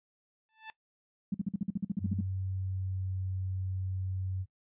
15% pulse tone with exponential growth, 880 Hz, A5, in tune, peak -33 dBFS, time 0.49-0.7 s, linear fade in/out 0 ms, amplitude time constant 45 ms
sine tone bursts, 196.2 Hz, G3, 2 cents sharp, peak -27 dBFS, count 13, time 1.32-2.208 s, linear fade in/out 5 ms, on 24 ms, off 48 ms
sine tone with pitch glide, 95 to 93.96 Hz, F#2 to F#2, +46 to +27 cents, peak -32 dBFS, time 1.99-4.46 s, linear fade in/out 50 ms, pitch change -19 cents, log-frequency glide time 2.27-3.2 s
effects noise-tail reverb RT60 0.1 s tail -18 dB re dry + resampled to 8000 Hz

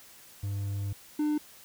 triangle tone pair in turn, 100 / 300.3 Hz, G2 / D4, +35 / +39 cents, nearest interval octave + perfect fifth, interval 1904 cents, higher second, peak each -28 / -23 dBFS, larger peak second, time 0.43-0.93 / 1.19-1.38 s, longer first, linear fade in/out 5 ms, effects white hiss -53 dBFS RMS until 1.64 s

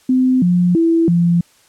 sine tone with pitch steps, 256.7 / 177.4 / 330.9 / 171.7 Hz, C4 / F3 / E4 / F3, -33 / +27 / +7 / -29 cents, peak -10 dBFS, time 0.09-1.41 s, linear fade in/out 5 ms, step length 330 ms, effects white hiss -52 dBFS RMS until 1.68 s + low-pass 10000 Hz 12 dB/octave

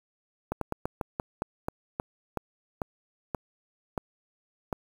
slowing click train, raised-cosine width 1 ms, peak -15 dBFS, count 14, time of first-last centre 0.52-4.728 s, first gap 93 ms, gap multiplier 1.19, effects 7-bit

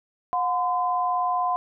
sine tone pair together, 722 / 1021.9 Hz, F#5 / C6, -43 / -41 cents, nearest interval tritone, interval 602 cents, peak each -24 dBFS, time 0.33-1.56 s, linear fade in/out 0 ms, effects none

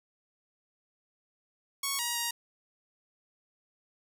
5% pulse tone with pitch steps, 1108 / 951 / 942 Hz, C#6 / A#5 / A#5, -1 / +34 / +18 cents, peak -18 dBFS, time 1.83-2.31 s, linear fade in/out 5 ms, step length 160 ms, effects none

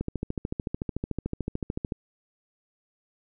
click train, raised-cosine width 3 ms, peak -16 dBFS, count 27, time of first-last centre 0.01-1.922 s, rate 13.6 Hz, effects none

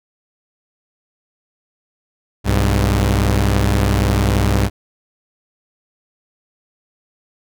sawtooth tone pair together, 63.56 / 100.9 Hz, C2 / G#2, -50 / -49 cents, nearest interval minor sixth, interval 801 cents, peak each -12 dBFS, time 2.44-4.7 s, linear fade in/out 50 ms, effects none

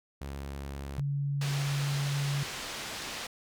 sawtooth tone with vibrato, 69.4 Hz, C#2, 3 cents sharp, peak -33 dBFS, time 0.21-1.01 s, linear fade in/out 5 ms, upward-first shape square, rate 15 Hz, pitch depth 8 cents each way
sine tone, 141.3 Hz, C#3, 34 cents sharp, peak -28 dBFS, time 0.98-2.43 s, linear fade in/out 0 ms
white low-pass noise, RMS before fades -39 dBFS, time 1.41-3.27 s, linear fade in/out 5 ms, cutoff 4900 Hz, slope 12 dB/octave
effects none

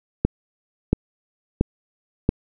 click train, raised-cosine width 3 ms, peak -3 dBFS, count 4, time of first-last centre 0.25-2.291 s, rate 1.47 Hz, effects none

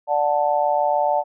sine chord, D major, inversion none, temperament just, 587.3 / 734.2 / 881 Hz, D5 / F#5 / A5, 0 / -14 / +2 cents, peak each -21 dBFS, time 0.07-1.24 s, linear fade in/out 50 ms, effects none

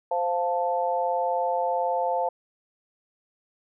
sine chord, F major, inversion second, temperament equal with one note detuned, 521.1 / 698.5 / 880 Hz, C5 / F5 / A5, -7 / 0 / 0 cents, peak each -27 dBFS, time 0.11-2.29 s, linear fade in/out 5 ms, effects none

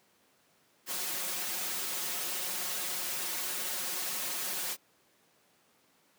white noise with comb filter, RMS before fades -35 dBFS, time 0.86-4.77 s, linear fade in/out 50 ms, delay 5.5 ms, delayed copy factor +0.9, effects pink hiss -67 dBFS RMS until 6.18 s + high-pass 200 Hz 12 dB/octave

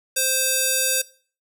square tone with band-pass filter, 523.3 Hz, C5, in tune, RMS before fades -21 dBFS, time 0.16-1.02 s, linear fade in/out 10 ms, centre 9900 Hz, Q 1, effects noise-tail reverb RT60 0.4 s tail -19 dB re dry

